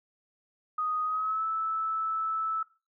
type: tone with pitch glide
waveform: sine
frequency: 1246 to 1311 Hz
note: D#6 to E6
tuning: +2 to -10 cents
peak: -27 dBFS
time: 0.78-2.63 s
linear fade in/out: 5 ms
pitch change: +88 cents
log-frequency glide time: 1.04-1.44 s
effects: noise-tail reverb RT60 0.3 s tail -18 dB re dry